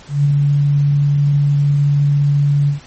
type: tone with ADSR envelope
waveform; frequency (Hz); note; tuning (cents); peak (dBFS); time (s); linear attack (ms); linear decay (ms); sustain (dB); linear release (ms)
sine; 143.4; D3; -41; -8; 0.08-2.8; 170; 10; -2; 120
effects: pink hiss -41 dBFS RMS until 2.86 s + MP3 32 kbps